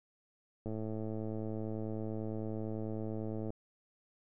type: click train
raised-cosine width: 2 ms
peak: -27 dBFS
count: 311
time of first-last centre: 0.66-3.504 s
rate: 109 Hz
effects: none